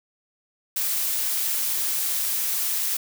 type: noise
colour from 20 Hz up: blue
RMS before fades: -25 dBFS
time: 0.76-2.97 s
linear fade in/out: 5 ms
effects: none